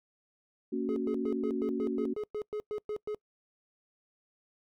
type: chord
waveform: sine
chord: F# major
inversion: first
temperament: just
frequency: 231.2 / 277.5 / 370 Hz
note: A#3 / C#4 / F#4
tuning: -14 / +2 / 0 cents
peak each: -34 dBFS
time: 0.72-2.14 s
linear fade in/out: 10 ms
type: tone bursts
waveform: triangle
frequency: 422.5 Hz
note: G#4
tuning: 30 cents sharp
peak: -30 dBFS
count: 13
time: 0.89-3.146 s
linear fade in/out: 0 ms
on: 72 ms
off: 110 ms
effects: noise-tail reverb RT60 0.1 s tail -25 dB re dry